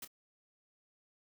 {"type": "noise with echo", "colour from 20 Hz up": "white", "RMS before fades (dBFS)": -44, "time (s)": [0.02, 0.05], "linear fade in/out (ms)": 5, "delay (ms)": 27, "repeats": 1, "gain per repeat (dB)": -12, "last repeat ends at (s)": 0.077, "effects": []}